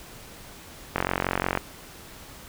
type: click train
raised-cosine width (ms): 0.5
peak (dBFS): -8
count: 29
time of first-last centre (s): 0.96-1.574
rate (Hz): 45.6
effects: pink hiss -45 dBFS RMS until 2.48 s